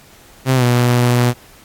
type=tone with pitch glide; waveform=sawtooth; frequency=130.81 to 122.05 Hz; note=C3 to B2; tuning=0 to -20 cents; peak=-7 dBFS; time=0.45-1.34 s; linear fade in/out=50 ms; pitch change=-120 cents; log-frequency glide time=0.55-0.64 s; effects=pink hiss -45 dBFS RMS until 1.64 s + AAC 64 kbps